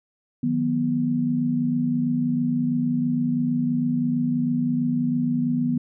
sine tone cluster, 155.2 / 181.4 / 244.3 Hz, D#3 / F#3 / B3, -4 / -34 / -19 cents, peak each -27 / -30 / -21 dBFS, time 0.43-5.78 s, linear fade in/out 5 ms, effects none

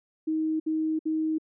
sine tone bursts, 315.1 Hz, D#4, 22 cents sharp, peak -24 dBFS, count 3, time 0.27-1.384 s, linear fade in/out 10 ms, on 330 ms, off 62 ms, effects none

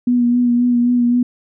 sine tone with vibrato, 242.6 Hz, B3, 31 cents flat, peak -11 dBFS, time 0.07-1.23 s, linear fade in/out 5 ms, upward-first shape sine, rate 3.8 Hz, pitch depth 24 cents each way, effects none

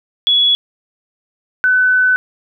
sine tone pair in turn, 3380 / 1505.6 Hz, G#7 / F#6, +30 / +30 cents, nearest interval octave + major second, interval 1400 cents, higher first, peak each -9 dBFS, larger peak neither, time 0.27-0.55 / 1.64-2.16 s, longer second, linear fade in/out 0 ms, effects none

